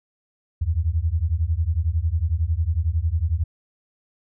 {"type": "beating tone pair", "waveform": "sine", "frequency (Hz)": [76.5, 87.5], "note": ["D#2", "F2"], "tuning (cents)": [-29, 4], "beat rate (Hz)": 11, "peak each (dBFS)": -22, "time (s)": [0.61, 3.44], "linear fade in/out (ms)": 10, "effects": []}